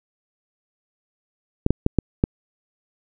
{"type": "clicks", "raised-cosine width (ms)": 3, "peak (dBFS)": -3, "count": 5, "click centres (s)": [1.664, 1.706, 1.864, 1.987, 2.239], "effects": []}